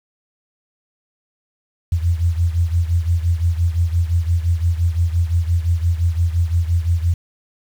sine beating tone pair, 83.7 / 89.5 Hz, E2 / F2, +27 / +43 cents, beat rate 5.8 Hz, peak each -16 / -20 dBFS, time 1.92-7.14 s, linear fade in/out 5 ms, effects 7-bit

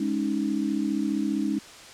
sine chord, Ab suspended fourth, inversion none, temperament equal with one note detuned, 207.7 / 277.2 / 312.2 Hz, Ab3 / Db4 / Eb4, 0 / 0 / +6 cents, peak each -28 dBFS, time 0-1.59 s, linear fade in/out 5 ms, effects white hiss -45 dBFS RMS until 1.93 s + low-pass 7000 Hz 12 dB/octave

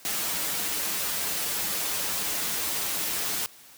white noise with comb filter, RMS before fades -29 dBFS, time 0.05-3.46 s, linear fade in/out 0 ms, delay 7.9 ms, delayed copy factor -0.6, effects white hiss -51 dBFS RMS until 3.77 s + high-pass 80 Hz 12 dB/octave

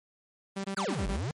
sawtooth tone bursts, 195.4 Hz, G3, 5 cents flat, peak -28 dBFS, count 6, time 0.56-1.168 s, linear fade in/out 10 ms, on 83 ms, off 22 ms
square exponential two-way sweep, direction down then up, 1609 to 41.73 to 162.1 Hz, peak -31 dBFS, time 0.77-1.31 s, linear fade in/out 0 ms, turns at 1.08 s
effects MP3 48 kbps

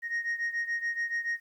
sine beating tone pair, 1864.7 / 1871.7 Hz, A#6 / A#6, 0 / +7 cents, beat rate 7 Hz, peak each -29 / -32 dBFS, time 0.02-1.4 s, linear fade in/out 50 ms, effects tanh soft clip ceiling -26 dBFS + 11-bit

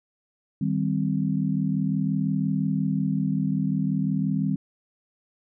sine chord, C minor, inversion first, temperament equal, 155.56 / 196 / 261.6 Hz, Eb3 / G3 / C4, 0 / 0 / 0 cents, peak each -26 / -25 / -28 dBFS, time 0.61-4.56 s, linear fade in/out 5 ms, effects none

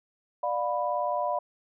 sine chord, B diminished, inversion first, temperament just, 592.7 / 711.2 / 987.8 Hz, D5 / F5 / B5, +16 / +31 / 0 cents, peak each -30 dBFS, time 0.43-1.39 s, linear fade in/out 5 ms, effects none

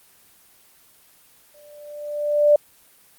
sine tone with exponential growth, 590 Hz, D5, 8 cents sharp, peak -9 dBFS, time 1.54-2.56 s, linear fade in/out 5 ms, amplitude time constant 220 ms, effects white hiss -54 dBFS RMS until 3.18 s + Opus 24 kbps

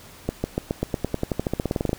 accelerating click train, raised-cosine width 2 ms, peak -9 dBFS, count 21, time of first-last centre 0.29-1.931 s, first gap 150 ms, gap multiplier 0.93, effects pink hiss -46 dBFS RMS until 1.98 s

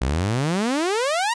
sawtooth exponential sweep, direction up, 59 to 980 Hz, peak -16 dBFS, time 0.01-1.34 s, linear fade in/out 10 ms, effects resampled to 22050 Hz

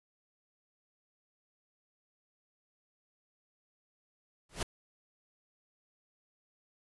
pink noise with exponential growth, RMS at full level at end -29 dBFS, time 4.49-4.63 s, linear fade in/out 5 ms, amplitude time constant 30 ms, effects resampled to 24000 Hz

